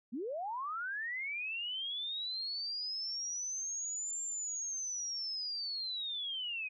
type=linear two-way sweep; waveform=sine; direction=up then down; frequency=208.8 to 7370 to 2469 Hz; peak=-36 dBFS; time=0.12-6.69 s; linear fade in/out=20 ms; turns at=4.22 s; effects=none